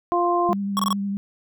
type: harmonic tone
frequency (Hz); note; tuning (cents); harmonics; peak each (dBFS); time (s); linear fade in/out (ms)
349.2; F4; 0; 1 / 2 / 3; -22 / -22 / -22; 0.12-0.53; 0
type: tone with vibrato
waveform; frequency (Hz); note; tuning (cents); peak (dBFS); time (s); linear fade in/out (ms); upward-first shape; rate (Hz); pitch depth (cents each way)
sine; 199.3; G3; +29; -23; 0.49-1.17; 0; triangle; 11; 23
type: tone bursts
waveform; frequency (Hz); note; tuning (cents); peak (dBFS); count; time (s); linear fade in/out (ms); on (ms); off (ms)
square; 1108.7; C#6; 0; -20; 4; 0.77-0.928; 0; 23; 22
effects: none